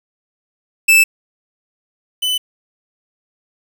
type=tone pair in turn; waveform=45% pulse; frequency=2637 / 3007 Hz; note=E7 / F#7; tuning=0 / +27 cents; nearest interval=major second; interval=227 cents; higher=second; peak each=-7 / -15 dBFS; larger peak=first; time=0.88-1.04 / 2.22-2.38 s; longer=neither; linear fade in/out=10 ms; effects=7-bit